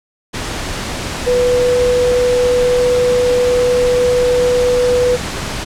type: tone in noise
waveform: sine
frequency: 493.9 Hz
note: B4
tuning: in tune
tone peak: -10 dBFS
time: 1.26-5.17 s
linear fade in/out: 20 ms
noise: pink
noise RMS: -22 dBFS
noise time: 0.33-5.65 s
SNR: +9 dB
effects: low-pass 8000 Hz 12 dB/octave